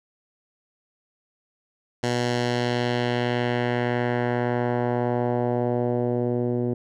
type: tone with low-pass filter sweep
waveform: 10% pulse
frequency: 121.7 Hz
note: B2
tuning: 25 cents flat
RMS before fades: -24 dBFS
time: 2.03-6.74 s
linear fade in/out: 5 ms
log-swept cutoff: 6600 to 360 Hz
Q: 1.2
effects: none